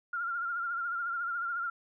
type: tone with vibrato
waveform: sine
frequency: 1393 Hz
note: F6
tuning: 5 cents flat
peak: -31 dBFS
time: 0.13-1.7 s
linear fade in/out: 5 ms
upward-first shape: triangle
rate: 14 Hz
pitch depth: 64 cents each way
effects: none